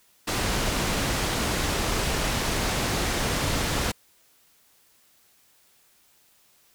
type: low-pass noise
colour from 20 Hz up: pink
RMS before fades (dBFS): -26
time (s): 0.27-3.92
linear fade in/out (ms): 10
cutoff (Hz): 9000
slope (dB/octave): 12
effects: white hiss -61 dBFS RMS until 6.74 s